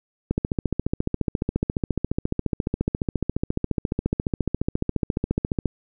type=click train; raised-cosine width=3 ms; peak=-9 dBFS; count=78; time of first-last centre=0.31-5.657 s; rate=14.4 Hz; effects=none